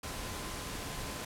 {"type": "tone in noise", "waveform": "sine", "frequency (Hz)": 1027, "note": "C6", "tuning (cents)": -33, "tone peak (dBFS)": -51, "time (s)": [0.03, 1.25], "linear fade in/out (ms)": 5, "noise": "pink", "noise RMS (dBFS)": -40, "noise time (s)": [0.03, 1.25], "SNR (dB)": -14, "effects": ["low-pass 12000 Hz 12 dB/octave"]}